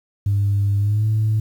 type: tone with pitch glide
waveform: sine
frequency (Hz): 100.7 to 108.55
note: G2 to A2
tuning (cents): +47 to -23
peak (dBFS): -14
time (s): 0.26-1.4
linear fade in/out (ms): 5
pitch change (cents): +130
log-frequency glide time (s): 0.78-1.06
effects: tanh soft clip ceiling -12 dBFS + 8-bit